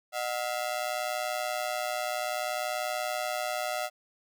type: ring-modulated tone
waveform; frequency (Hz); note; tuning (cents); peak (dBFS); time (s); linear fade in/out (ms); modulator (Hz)
sawtooth; 674; E5; +38; -23; 0.12-3.9; 50; 60.3
effects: none